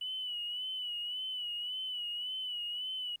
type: tone with vibrato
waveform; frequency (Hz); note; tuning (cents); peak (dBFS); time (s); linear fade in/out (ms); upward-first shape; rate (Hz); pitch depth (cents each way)
triangle; 2960; F#7; 0; -32; 0.01-3.16; 5; sine; 1.8; 57
effects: tanh soft clip ceiling -33 dBFS + pink hiss -75 dBFS RMS until 3.2 s